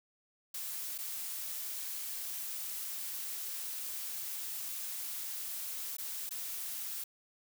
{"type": "noise with dropouts", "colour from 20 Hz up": "blue", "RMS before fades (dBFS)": -40, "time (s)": [0.54, 7.04], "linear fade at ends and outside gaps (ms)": 5, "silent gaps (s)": [[0.98, 0.985], [5.968, 5.983], [6.293, 6.308]], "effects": []}